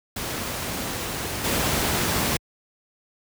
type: noise with level steps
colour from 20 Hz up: pink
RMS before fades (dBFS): -29 / -23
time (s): 0.16-2.37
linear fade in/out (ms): 5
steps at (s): 1.44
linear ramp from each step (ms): 5
effects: high-pass 60 Hz 12 dB/octave